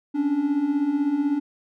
triangle beating tone pair, 274.3 / 290.3 Hz, C#4 / D4, -18 / -20 cents, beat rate 16 Hz, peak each -25 / -19 dBFS, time 0.14-1.4 s, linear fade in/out 20 ms, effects none

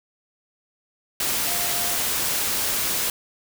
sine tone in noise, 701 Hz, F5, 6 cents sharp, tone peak -35 dBFS, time 1.47-1.96 s, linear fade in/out 2 ms, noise white, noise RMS -24 dBFS, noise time 1.2-3.1 s, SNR -14 dB, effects none

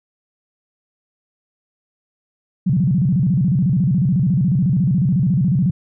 sine tone with vibrato, 156.1 Hz, D#3, 6 cents sharp, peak -13 dBFS, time 2.66-5.71 s, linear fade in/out 10 ms, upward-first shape square, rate 14 Hz, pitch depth 290 cents each way, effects none

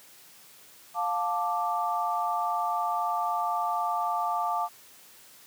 sine chord, D minor, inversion first, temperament just, 704.8 / 881 / 1174.7 Hz, F5 / A5 / D6, +16 / +2 / 0 cents, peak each -30 dBFS, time 0.94-4.69 s, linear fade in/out 50 ms, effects white hiss -53 dBFS RMS until 5.46 s + high-pass 100 Hz 12 dB/octave

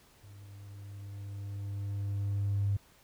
triangle tone with level ramp, 100.3 Hz, G2, 40 cents sharp, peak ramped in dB -47 to -22 dBFS, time 0.23-2.77 s, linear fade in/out 10 ms, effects tanh soft clip ceiling -24 dBFS + pink hiss -62 dBFS RMS until 3.03 s

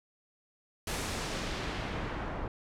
pink noise with low-pass filter sweep, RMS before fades -36 dBFS, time 0.87-2.48 s, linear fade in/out 2 ms, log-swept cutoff 12000 to 1200 Hz, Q 0.8, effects none

